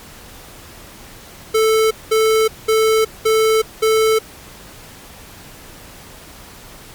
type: tone bursts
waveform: square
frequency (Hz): 440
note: A4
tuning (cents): 0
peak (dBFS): -12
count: 5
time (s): 1.54-4.19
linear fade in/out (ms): 10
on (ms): 370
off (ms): 200
effects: pink hiss -39 dBFS RMS until 6.94 s + MP3 96 kbps